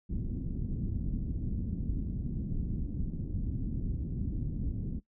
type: low-pass noise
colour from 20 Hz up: pink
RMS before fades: -34 dBFS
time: 0.09-5 s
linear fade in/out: 20 ms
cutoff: 260 Hz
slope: 24 dB/octave
effects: noise-tail reverb RT60 0.1 s tail -18 dB re dry